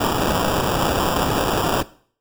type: noise with sample-and-hold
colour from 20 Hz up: white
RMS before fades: -20 dBFS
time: 0-1.83 s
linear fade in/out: 10 ms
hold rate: 2100 Hz
effects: noise-tail reverb RT60 0.5 s tail -18 dB re dry